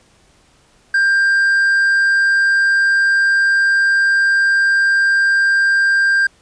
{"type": "tone", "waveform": "triangle", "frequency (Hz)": 1590, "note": "G6", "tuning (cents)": 24, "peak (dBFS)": -9, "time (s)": [0.94, 6.27], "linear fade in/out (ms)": 5, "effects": ["pink hiss -53 dBFS RMS until 6.41 s", "resampled to 22050 Hz"]}